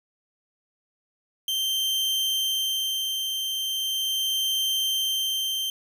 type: tone with tremolo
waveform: 40% pulse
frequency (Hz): 3136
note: G7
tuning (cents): 0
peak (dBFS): -22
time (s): 1.48-5.7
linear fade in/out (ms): 2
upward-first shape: sine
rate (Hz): 0.39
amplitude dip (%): 35
effects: none